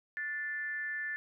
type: tone with frequency modulation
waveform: sine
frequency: 1760 Hz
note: A6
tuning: in tune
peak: -34 dBFS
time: 0.17-1.16 s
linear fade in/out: 0 ms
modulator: 313 Hz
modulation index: 0.45
effects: none